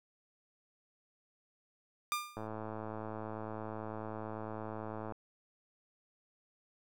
sawtooth tone with exponential decay, 1200 Hz, D6, 37 cents sharp, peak -26 dBFS, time 2.12-2.47 s, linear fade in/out 0 ms, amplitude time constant 74 ms
click train, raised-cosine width 1 ms, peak -28 dBFS, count 301, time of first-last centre 2.37-5.122 s, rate 109 Hz
effects none

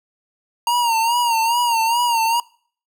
square tone with vibrato, 932.3 Hz, A#5, in tune, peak -16 dBFS, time 0.67-2.4 s, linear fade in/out 2 ms, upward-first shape sine, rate 2.4 Hz, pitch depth 71 cents each way, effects noise-tail reverb RT60 0.5 s tail -24 dB re dry

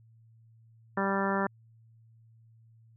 harmonic tone, 196 Hz, G3, in tune, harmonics 1 / 2 / 3 / 4 / 5 / 6 / 7 / 8 / 9, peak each -31 / -34 / -35 / -37 / -34 / -38 / -36 / -41 / -37 dBFS, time 0.97-1.47 s, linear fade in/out 5 ms, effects added 113 Hz sine -56 dBFS peak until 2.96 s

